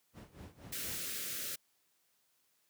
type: noise with tremolo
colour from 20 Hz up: brown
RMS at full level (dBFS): -44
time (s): 0.13-1.11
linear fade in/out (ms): 50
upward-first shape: sine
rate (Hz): 4.2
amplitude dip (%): 85
type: band-stop noise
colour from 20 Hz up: white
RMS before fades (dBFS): -40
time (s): 0.72-1.56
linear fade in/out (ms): 10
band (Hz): 590 to 1300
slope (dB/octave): 48
effects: white hiss -75 dBFS RMS until 2.69 s + high-pass 100 Hz 12 dB/octave